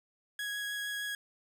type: tone with vibrato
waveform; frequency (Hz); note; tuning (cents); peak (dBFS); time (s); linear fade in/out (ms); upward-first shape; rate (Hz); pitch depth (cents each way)
30% pulse; 1661; G#6; 0; -32; 0.39-1.15; 2; sine; 6.5; 8
effects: none